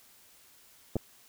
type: clicks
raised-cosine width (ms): 2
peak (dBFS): -17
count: 2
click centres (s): 0.957 / 0.966
effects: white hiss -59 dBFS RMS until 1.28 s